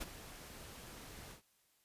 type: noise with ADSR envelope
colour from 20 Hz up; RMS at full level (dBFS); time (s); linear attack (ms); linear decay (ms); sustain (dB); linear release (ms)
pink; -40; 0-1.42; 16; 28; -12; 110
effects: white hiss -74 dBFS RMS until 1.84 s + resampled to 32000 Hz